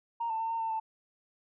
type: tone with pitch steps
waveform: sine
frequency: 930 / 890 / 903 / 913 / 899 / 886 Hz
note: A#5 / A5 / A5 / A#5 / A5 / A5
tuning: -4 / +20 / +45 / -36 / +37 / +12 cents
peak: -29 dBFS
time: 0.2-0.8 s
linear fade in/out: 10 ms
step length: 100 ms
effects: tanh soft clip ceiling -25 dBFS